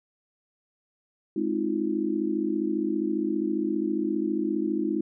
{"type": "chord", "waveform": "sine", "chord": "F minor seventh", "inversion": "first", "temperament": "just", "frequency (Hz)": [209.5, 261.9, 314.3, 349.2], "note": ["Ab3", "C4", "Eb4", "F4"], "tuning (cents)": [15, 2, 18, 0], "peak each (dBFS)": [-31, -33, -27, -30], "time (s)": [1.36, 5.01], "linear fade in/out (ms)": 5, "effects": []}